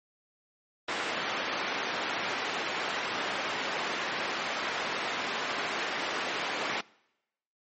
white band-pass noise, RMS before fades -33 dBFS, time 0.88-6.81 s, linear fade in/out 5 ms, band 250 to 2300 Hz, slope 12 dB/octave, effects noise-tail reverb RT60 0.9 s tail -24 dB re dry + MP3 32 kbps

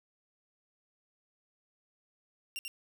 sawtooth tone with echo, 2772 Hz, F7, 14 cents flat, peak -33 dBFS, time 2.56-2.59 s, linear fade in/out 0 ms, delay 90 ms, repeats 1, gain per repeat -2 dB, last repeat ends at 2.68 s, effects none

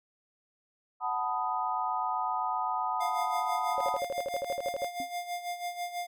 sine chord, B dominant seventh, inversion second, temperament equal, 740 / 880 / 987.8 / 1244.5 Hz, F#5 / A5 / B5 / D#6, 0 / 0 / 0 / 0 cents, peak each -34 dBFS, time 1-4 s, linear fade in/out 50 ms
square tone with tremolo, 704 Hz, F5, 14 cents sharp, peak -32 dBFS, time 3-6.07 s, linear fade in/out 10 ms, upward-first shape sine, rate 6.1 Hz, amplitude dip 70%
sine tone bursts, 554.4 Hz, C#5, in tune, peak -29 dBFS, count 14, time 3.78-4.845 s, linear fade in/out 0 ms, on 25 ms, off 55 ms
sine tone with exponential decay, 267.9 Hz, C4, 41 cents sharp, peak -35 dBFS, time 5-5.1 s, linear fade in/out 0 ms, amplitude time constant 20 ms
effects none

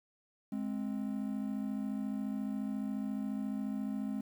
triangle tone pair together, 209 / 263.3 Hz, G#3 / C4, +11 / +11 cents, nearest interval major third, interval 400 cents, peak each -34 / -36 dBFS, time 0.52-4.21 s, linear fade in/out 5 ms, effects 10-bit

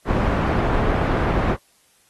pink low-pass noise, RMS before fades -20 dBFS, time 0.05-1.57 s, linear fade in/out 50 ms, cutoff 1300 Hz, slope 12 dB/octave, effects white hiss -59 dBFS RMS until 2.09 s + AAC 32 kbps

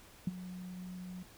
sine tone with ADSR envelope, 182 Hz, F#3, 28 cents flat, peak -27 dBFS, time 0.27-1.23 s, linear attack 4 ms, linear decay 25 ms, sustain -15 dB, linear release 6 ms, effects pink hiss -58 dBFS RMS until 1.37 s

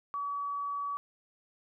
sine tone, 1139 Hz, C#6, 47 cents sharp, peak -32 dBFS, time 0.14-0.97 s, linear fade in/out 0 ms, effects none

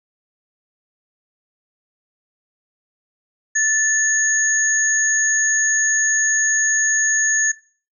sine tone pair together, 1760 / 6645 Hz, A6 / G#8, 0 / 0 cents, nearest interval octave + major seventh, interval 2300 cents, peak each -18 dBFS, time 3.55-7.52 s, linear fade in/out 10 ms, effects noise-tail reverb RT60 0.4 s tail -18 dB re dry

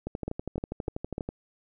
two click trains, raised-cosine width 2 ms, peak -18 / -19 dBFS, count 4 / 16, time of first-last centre 0.28-1.181 / 0.07-1.29 s, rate 3.33 / 12.3 Hz, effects none

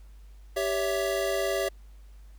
square chord, C# diminished, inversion second, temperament equal with one note detuned, 392 / 561.1 / 659.3 Hz, G4 / C#5 / E5, 0 / +21 / 0 cents, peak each -31 dBFS, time 0.56-1.69 s, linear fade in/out 10 ms, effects added 50 Hz sine -46 dBFS peak until 2.38 s + pink hiss -65 dBFS RMS until 2.38 s

